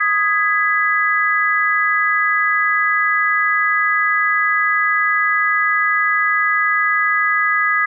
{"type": "chord", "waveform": "sine", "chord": "G# minor", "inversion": "second", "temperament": "just", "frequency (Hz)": [1245.9, 1661.2, 1993.5], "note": ["D#6", "G#6", "B6"], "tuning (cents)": [2, 0, 16], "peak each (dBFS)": -18, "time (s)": [0, 7.86], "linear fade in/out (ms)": 10, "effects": []}